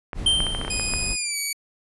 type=clicks; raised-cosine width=0.5 ms; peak=-14 dBFS; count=9; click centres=0.132 / 0.404 / 0.467 / 0.549 / 0.614 / 0.649 / 0.68 / 0.797 / 0.937 s
type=noise; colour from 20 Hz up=brown; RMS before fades=-30 dBFS; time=0.14-1.17 s; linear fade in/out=50 ms
type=tone with exponential decay; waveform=square; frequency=3136 Hz; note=G7; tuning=in tune; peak=-15 dBFS; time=0.26-1.05 s; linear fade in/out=5 ms; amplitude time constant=170 ms
type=tone with pitch glide; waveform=5% pulse; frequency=2489 to 2269 Hz; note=D#7 to C#7; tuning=0 to +40 cents; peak=-14 dBFS; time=0.7-1.53 s; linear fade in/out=5 ms; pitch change=-160 cents; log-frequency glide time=1.14-1.38 s
effects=resampled to 24000 Hz